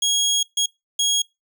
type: tone bursts at uneven times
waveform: 25% pulse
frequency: 3300 Hz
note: G#7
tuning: 12 cents flat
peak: -14 dBFS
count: 3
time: 0.02-0.43 / 0.57-0.66 / 0.99-1.22 s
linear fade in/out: 5 ms
effects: noise-tail reverb RT60 0.2 s tail -24 dB re dry

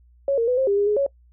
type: tone with pitch steps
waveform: sine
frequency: 554 / 461.7 / 498.8 / 529 / 401 / 406.9 / 418.5 / 556 Hz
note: C#5 / A#4 / B4 / C5 / G4 / G#4 / G#4 / C#5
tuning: -1 / -17 / +17 / +19 / +39 / -35 / +13 / +5 cents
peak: -17 dBFS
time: 0.28-1.064 s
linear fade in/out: 2 ms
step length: 98 ms
effects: noise-tail reverb RT60 0.1 s tail -22 dB re dry + added 60 Hz sine -51 dBFS peak until 1.32 s

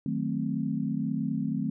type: chord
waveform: sine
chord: D# diminished seventh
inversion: none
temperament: equal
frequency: 155.56 / 185 / 220 / 261.6 Hz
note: D#3 / F#3 / A3 / C4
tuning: 0 / 0 / 0 / 0 cents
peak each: -33 / -34 / -31 / -32 dBFS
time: 0.06-1.7 s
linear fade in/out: 2 ms
effects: none

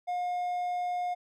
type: tone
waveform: triangle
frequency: 715 Hz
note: F5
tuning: 41 cents sharp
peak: -27 dBFS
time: 0.07-1.15 s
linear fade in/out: 20 ms
effects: none

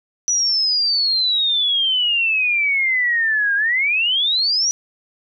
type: exponential two-way sweep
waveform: sine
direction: down then up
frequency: 5920 to 1600 to 5920 Hz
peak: -15 dBFS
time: 0.28-4.71 s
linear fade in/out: 0 ms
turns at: 3.55 s
effects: none

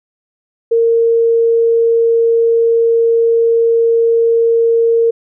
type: tone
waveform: sine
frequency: 460.6 Hz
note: A#4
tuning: 21 cents flat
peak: -8 dBFS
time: 0.71-5.11 s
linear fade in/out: 10 ms
effects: none

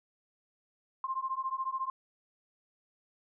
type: beating tone pair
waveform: sine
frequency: 1049 / 1063 Hz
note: C6 / C6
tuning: +4 / +27 cents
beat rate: 14 Hz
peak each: -35 / -35 dBFS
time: 1.04-1.9 s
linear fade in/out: 2 ms
effects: none

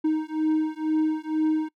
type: beating tone pair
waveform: triangle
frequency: 311.1 / 313.2 Hz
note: D#4 / D#4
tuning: 0 / +11 cents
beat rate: 2.1 Hz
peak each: -23 dBFS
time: 0.04-1.69 s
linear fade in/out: 10 ms
effects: noise-tail reverb RT60 0.1 s tail -25 dB re dry

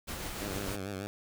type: noise with tremolo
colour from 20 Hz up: pink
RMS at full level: -38 dBFS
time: 0.07-0.77 s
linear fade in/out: 20 ms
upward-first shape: sine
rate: 6.7 Hz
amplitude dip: 25%
type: tone with vibrato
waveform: 10% pulse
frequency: 98.2 Hz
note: G2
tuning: 4 cents sharp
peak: -28 dBFS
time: 0.42-1.07 s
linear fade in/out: 0 ms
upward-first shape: sine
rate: 6.8 Hz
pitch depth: 82 cents each way
effects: none

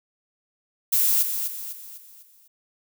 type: noise with echo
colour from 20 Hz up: violet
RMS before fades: -20 dBFS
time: 0.92-1.23 s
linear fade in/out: 10 ms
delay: 250 ms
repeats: 5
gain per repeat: -7 dB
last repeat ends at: 2.48 s
effects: none

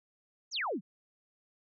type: exponential sweep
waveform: sine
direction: down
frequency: 7060 to 155.56 Hz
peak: -31 dBFS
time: 0.51-0.81 s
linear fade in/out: 50 ms
effects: none

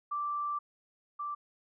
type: tone pair in turn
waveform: sine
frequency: 1172 / 1172 Hz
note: D6 / D6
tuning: -4 / -4 cents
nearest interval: unison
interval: 0 cents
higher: neither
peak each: -31 / -34 dBFS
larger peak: first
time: 0.11-0.59 / 1.19-1.35 s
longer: first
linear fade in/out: 10 ms
effects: none

